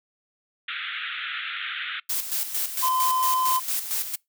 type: band-pass noise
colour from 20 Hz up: pink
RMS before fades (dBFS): -32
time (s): 0.68-2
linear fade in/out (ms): 5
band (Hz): 1300 to 3700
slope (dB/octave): 96
type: noise with tremolo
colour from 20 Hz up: blue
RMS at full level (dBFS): -26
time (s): 2.09-4.16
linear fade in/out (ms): 10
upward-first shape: square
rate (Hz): 4.4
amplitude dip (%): 60
type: tone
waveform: triangle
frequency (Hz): 1027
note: C6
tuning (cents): -33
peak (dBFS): -19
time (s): 2.82-3.6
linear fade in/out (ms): 20
effects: noise-tail reverb RT60 0.2 s tail -26 dB re dry